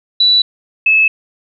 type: tone pair in turn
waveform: sine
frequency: 3951 / 2601 Hz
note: B7 / E7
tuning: 0 / -24 cents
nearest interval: perfect fifth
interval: 724 cents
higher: first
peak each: -7 dBFS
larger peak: neither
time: 0.2-0.42 / 0.86-1.08 s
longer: neither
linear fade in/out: 5 ms
effects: none